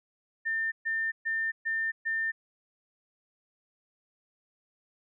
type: tone bursts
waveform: sine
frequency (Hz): 1800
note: A6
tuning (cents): +39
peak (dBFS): -27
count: 5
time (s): 0.45-2.32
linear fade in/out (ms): 20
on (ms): 270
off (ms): 130
effects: none